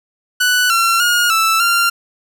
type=tone with pitch steps; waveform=sawtooth; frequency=1485 / 1360 / 1431 / 1321 / 1385 Hz; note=F#6 / F6 / F6 / E6 / F6; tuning=+6 / -46 / +42 / +3 / -15 cents; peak=-8 dBFS; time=0.4-1.9 s; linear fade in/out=10 ms; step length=300 ms; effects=none